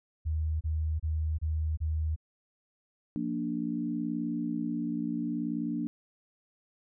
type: tone bursts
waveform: sine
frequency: 78.4 Hz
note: D#2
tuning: 14 cents sharp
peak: -27 dBFS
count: 5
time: 0.25-2.162 s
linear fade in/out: 20 ms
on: 360 ms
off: 28 ms
type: chord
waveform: sine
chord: Bb major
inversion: second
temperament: equal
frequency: 174.61 / 233.1 / 293.7 Hz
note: F3 / Bb3 / D4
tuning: 0 / 0 / 0 cents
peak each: -37 / -33 / -33 dBFS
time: 3.16-5.87 s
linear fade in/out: 0 ms
effects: none